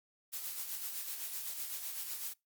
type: noise with tremolo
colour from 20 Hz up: blue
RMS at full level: -39 dBFS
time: 0.32-2.34 s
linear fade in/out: 20 ms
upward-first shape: sine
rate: 7.9 Hz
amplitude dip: 45%
effects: noise-tail reverb RT60 0.2 s tail -23 dB re dry + Opus 48 kbps